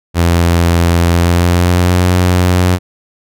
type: tone with pitch glide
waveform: sawtooth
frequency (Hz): 85.4 to 90.17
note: F2 to F#2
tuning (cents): -38 to -44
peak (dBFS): -4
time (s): 0.14-2.79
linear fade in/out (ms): 50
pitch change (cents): +94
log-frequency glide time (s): 1.08-2.04
effects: none